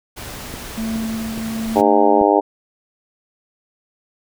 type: noise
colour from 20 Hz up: pink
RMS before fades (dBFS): -32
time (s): 0.16-1.82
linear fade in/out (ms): 20
type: click train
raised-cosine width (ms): 3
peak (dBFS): -18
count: 5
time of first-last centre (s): 0.54-2.214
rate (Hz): 2.39
type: tone with tremolo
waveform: triangle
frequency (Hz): 223.3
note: A3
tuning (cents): +26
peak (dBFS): -18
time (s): 0.77-2.23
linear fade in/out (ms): 10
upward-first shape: triangle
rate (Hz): 1.3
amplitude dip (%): 40
type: harmonic tone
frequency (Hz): 101.8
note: G#2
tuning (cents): -34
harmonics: 3 / 4 / 5 / 6 / 7 / 8 / 9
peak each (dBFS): -18 / -17 / -20 / -19 / -21 / -17 / -21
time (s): 1.75-2.41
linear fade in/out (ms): 20
effects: none